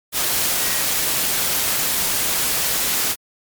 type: tone in noise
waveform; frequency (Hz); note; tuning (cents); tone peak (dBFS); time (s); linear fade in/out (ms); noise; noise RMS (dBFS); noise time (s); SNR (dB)
sine; 1900; A#6; +33; -31; 0.6-0.85; 50; white; -20; 0.12-3.16; -14
effects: MP3 96 kbps